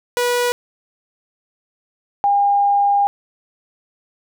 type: tone pair in turn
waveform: sawtooth / sine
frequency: 487.3 / 807.1 Hz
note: B4 / G#5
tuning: -23 / -50 cents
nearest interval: major sixth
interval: 873 cents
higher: second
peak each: -12 dBFS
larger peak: neither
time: 0.17-0.52 / 2.24-3.07 s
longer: second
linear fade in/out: 0 ms
effects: none